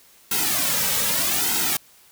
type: noise with flanger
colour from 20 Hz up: white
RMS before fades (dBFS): -22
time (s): 0.31-1.77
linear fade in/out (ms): 5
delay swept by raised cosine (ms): 1.7 to 2.9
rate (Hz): 0.81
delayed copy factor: -0.8
effects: white hiss -53 dBFS RMS until 2.11 s